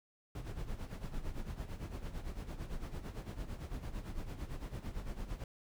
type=noise with tremolo; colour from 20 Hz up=brown; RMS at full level=-39 dBFS; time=0.35-5.44 s; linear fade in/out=2 ms; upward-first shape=sine; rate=8.9 Hz; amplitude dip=70%; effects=none